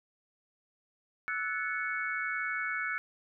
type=chord; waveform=sine; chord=F# minor seventh; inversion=third; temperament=equal with one note detuned; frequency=1318.5 / 1480 / 1728.8 / 2217 Hz; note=E6 / F#6 / A6 / C#7; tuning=0 / 0 / -31 / 0 cents; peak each=-39 / -35 / -38 / -36 dBFS; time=1.28-2.98 s; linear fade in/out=0 ms; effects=none